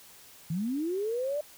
sine linear sweep, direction up, 151.5 to 604 Hz, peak -28 dBFS, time 0.5-1.41 s, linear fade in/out 5 ms, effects white hiss -53 dBFS RMS until 1.57 s

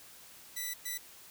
5% pulse tone bursts at uneven times, 1975.5 Hz, B6, in tune, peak -25 dBFS, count 2, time 0.56-0.74 / 0.85-0.98 s, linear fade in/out 10 ms, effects white hiss -54 dBFS RMS until 1.3 s

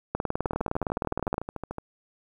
two click trains, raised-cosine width 1 ms, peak -12 / -19 dBFS, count 25 / 19, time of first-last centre 0.15-1.381 / 0.46-1.784 s, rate 19.5 / 13.6 Hz, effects 9-bit

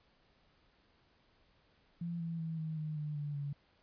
sine tone with pitch steps, 170.6 / 166.32 / 162.14 / 158.08 / 154.11 / 150.24 / 146.47 / 142.8 Hz, F3 / E3 / E3 / D#3 / D#3 / D3 / D3 / D3, -40 / +16 / -28 / +28 / -16 / +40 / -4 / -48 cents, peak -36 dBFS, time 2.01-3.53 s, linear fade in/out 5 ms, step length 190 ms, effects pink hiss -70 dBFS RMS until 3.82 s + resampled to 11025 Hz

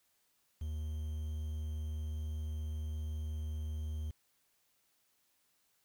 triangle tone with quantisation, 77.1 Hz, D#2, 15 cents flat, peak -34 dBFS, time 0.61-4.11 s, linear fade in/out 5 ms, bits 10, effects white hiss -75 dBFS RMS until 5.84 s

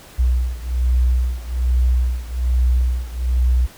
sine beating tone pair, 61.5 / 62.7 Hz, B1 / B1, -7 / +27 cents, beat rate 1.2 Hz, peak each -17 / -19 dBFS, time 0.18-3.67 s, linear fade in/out 20 ms, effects pink hiss -43 dBFS RMS until 3.77 s

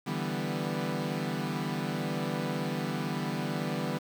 sawtooth chord, E minor seventh, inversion third, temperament equal, 146.83 / 164.81 / 196 / 246.9 Hz, D3 / E3 / G3 / B3, 0 / 0 / 0 / 0 cents, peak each -32 dBFS, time 0.06-3.99 s, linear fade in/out 20 ms, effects low-pass 5000 Hz 12 dB/octave + 8-bit

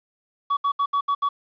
triangle tone bursts at uneven times, 1131 Hz, C#6, 34 cents sharp, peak -17 dBFS, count 6, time 0.5-0.57 / 0.64-0.72 / 0.79-0.86 / 0.93-1.01 / 1.08-1.15 / 1.22-1.29 s, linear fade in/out 10 ms, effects resampled to 11025 Hz + 9-bit

